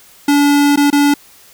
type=tone with dropouts; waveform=square; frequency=287.5 Hz; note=D4; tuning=37 cents flat; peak=-9 dBFS; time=0.28-1.14 s; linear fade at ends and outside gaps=5 ms; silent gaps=0.76-0.773 / 0.903-0.927 s; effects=white hiss -44 dBFS RMS until 1.53 s